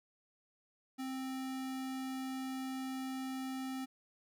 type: tone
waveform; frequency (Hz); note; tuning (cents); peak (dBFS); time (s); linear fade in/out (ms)
square; 262.6; C4; +6; -39; 0.98-3.86; 20
effects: none